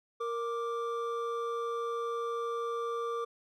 triangle tone pair together, 466.2 / 1176.4 Hz, A#4 / D6, 0 / +3 cents, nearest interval octave + major third, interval 1603 cents, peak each -32 / -34 dBFS, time 0.2-3.25 s, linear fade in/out 10 ms, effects none

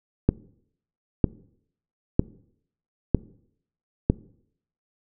click train, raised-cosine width 3 ms, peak -3 dBFS, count 5, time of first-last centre 0.29-4.1 s, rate 1.05 Hz, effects noise-tail reverb RT60 0.7 s tail -22 dB re dry

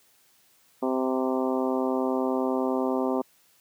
harmonic tone with a mistuned harmonic, 130 Hz, C3, 11 cents flat, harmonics 2 / 3 / 4 / 5 / 6 / 7 / 8 / 9, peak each -27 / -29 / -31 / -33 / -36 / -36 / -38 / -40 dBFS, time 0.82-3.22 s, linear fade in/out 10 ms, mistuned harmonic 8, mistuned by -17 cents, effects white hiss -62 dBFS RMS until 3.6 s + high-pass 80 Hz 12 dB/octave

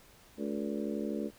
harmonic tone with a mistuned harmonic, 72 Hz, D2, 34 cents flat, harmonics 3 / 4 / 5 / 6 / 7 / 8, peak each -36 / -38 / -40 / -42 / -43 / -44 dBFS, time 0.37-1.31 s, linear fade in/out 50 ms, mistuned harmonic 7, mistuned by -72 cents, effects pink hiss -59 dBFS RMS until 1.38 s

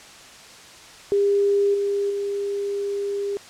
sine tone with level steps, 402.3 Hz, G4, 45 cents sharp, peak -16 / -20 / -23 dBFS, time 1.12-3.37 s, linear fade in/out 0 ms, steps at 1.74 / 2.1 s, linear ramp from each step 5 ms, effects white hiss -44 dBFS RMS until 3.49 s + low-pass 7000 Hz 12 dB/octave

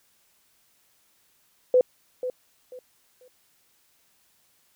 sine tone with echo, 504 Hz, B4, 35 cents sharp, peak -14 dBFS, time 1.74-1.81 s, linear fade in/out 2 ms, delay 490 ms, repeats 3, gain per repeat -12 dB, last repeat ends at 3.28 s, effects white hiss -65 dBFS RMS until 4.75 s

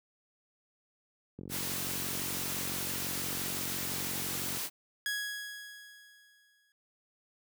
click train, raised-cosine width 3 ms, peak -29 dBFS, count 147, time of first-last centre 1.39-4.571 s, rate 45.9 Hz
white noise, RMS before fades -36 dBFS, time 1.49-4.7 s, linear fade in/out 50 ms
sawtooth tone with exponential decay, 1665 Hz, G#6, 4 cents sharp, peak -27 dBFS, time 5.06-6.72 s, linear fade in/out 1 ms, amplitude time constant 360 ms
effects high-pass 100 Hz 12 dB/octave

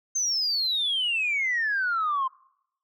sine exponential sweep, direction down, 6330 to 1031 Hz, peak -22 dBFS, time 0.15-2.28 s, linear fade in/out 10 ms, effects noise-tail reverb RT60 0.8 s tail -25 dB re dry + tanh soft clip ceiling -19 dBFS

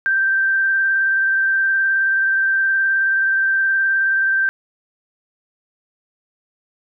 sine tone with vibrato, 1568 Hz, G6, in tune, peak -14 dBFS, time 0.06-4.49 s, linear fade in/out 0 ms, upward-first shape sine, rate 19 Hz, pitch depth 15 cents each way, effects none

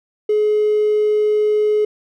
triangle tone with hard clipping, 423.3 Hz, G#4, 33 cents sharp, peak -13 dBFS, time 0.29-1.85 s, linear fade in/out 5 ms, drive 3 dB, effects none

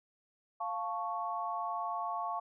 sine chord, F augmented, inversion none, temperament equal, 698.5 / 880 / 1108.7 Hz, F5 / A5 / C#6, 0 / 0 / 0 cents, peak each -38 / -39 / -37 dBFS, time 0.6-2.4 s, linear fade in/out 10 ms, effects none

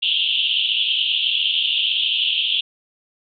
pink band-pass noise, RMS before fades -20 dBFS, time 0.02-2.61 s, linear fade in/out 10 ms, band 2800 to 3500 Hz, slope 96 dB/octave, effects none

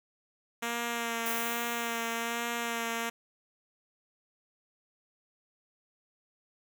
5% pulse tone with vibrato, 233.1 Hz, A#3, in tune, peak -20 dBFS, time 0.62-3.1 s, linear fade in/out 10 ms, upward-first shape sine, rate 1.2 Hz, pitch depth 22 cents each way
violet noise with exponential decay, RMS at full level -34 dBFS, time 1.26-3.1 s, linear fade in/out 0 ms, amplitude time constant 400 ms
effects none

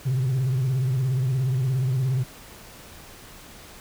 sine tone with vibrato, 130 Hz, C3, 11 cents flat, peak -18 dBFS, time 0.05-2.24 s, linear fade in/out 20 ms, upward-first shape sine, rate 17 Hz, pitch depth 98 cents each way, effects tanh soft clip ceiling -19 dBFS + pink hiss -45 dBFS RMS until 3.8 s

